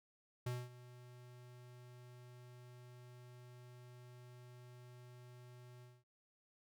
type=tone with ADSR envelope; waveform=square; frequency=123.47 Hz; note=B2; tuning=in tune; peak=-38 dBFS; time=0.46-6.04 s; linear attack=7 ms; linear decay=220 ms; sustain=-18 dB; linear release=220 ms; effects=none